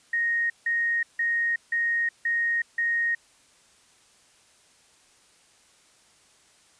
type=tone bursts; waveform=sine; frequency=1864.7 Hz; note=A#6; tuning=in tune; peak=-22 dBFS; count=6; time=0.13-3.15 s; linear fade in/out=5 ms; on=370 ms; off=160 ms; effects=white hiss -59 dBFS RMS until 6.79 s + resampled to 22050 Hz